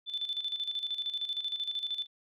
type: tone with tremolo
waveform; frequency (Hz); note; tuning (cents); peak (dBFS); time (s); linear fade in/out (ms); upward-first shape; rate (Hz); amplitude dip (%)
sine; 3520; A7; 0; -30; 0.06-2.07; 50; square; 13; 65
effects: none